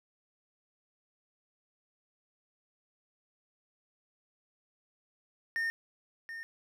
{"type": "tone with echo", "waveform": "triangle", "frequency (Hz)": 1827, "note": "A#6", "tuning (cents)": -35, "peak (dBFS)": -28, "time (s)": [5.56, 5.7], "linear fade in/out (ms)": 0, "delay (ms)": 730, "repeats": 1, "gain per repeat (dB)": -10, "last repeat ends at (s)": 6.43, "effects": []}